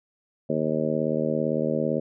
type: harmonic tone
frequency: 77.78 Hz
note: D#2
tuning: in tune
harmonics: 2 / 3 / 4 / 5 / 6 / 7 / 8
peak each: -31 / -28 / -32 / -31 / -31 / -28 / -33 dBFS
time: 0.49-2 s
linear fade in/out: 10 ms
effects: none